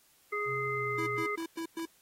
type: harmonic tone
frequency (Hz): 415.3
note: G#4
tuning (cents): 0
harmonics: 1 / 3 / 5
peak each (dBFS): -35 / -35 / -35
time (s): 0.32-1.36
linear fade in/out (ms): 10
type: tone with pitch glide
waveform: sine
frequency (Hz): 130 to 121.29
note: C3 to B2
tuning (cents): -11 to -31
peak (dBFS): -40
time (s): 0.45-1.26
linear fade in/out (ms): 50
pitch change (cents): -120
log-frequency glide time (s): 0.69-1
type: tone bursts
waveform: square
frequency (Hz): 329.6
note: E4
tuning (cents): 0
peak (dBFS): -35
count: 5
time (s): 0.98-1.855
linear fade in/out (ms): 5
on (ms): 87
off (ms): 110
effects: white hiss -65 dBFS RMS until 2.01 s + AAC 48 kbps